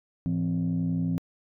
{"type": "tone cluster", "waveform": "sine", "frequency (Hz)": [109.9, 169.7, 261.1], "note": ["A2", "F3", "C4"], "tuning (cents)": [-2, -49, -3], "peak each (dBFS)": [-32, -25, -29], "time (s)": [0.26, 1.18], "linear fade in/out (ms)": 0, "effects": ["tanh soft clip ceiling -19 dBFS"]}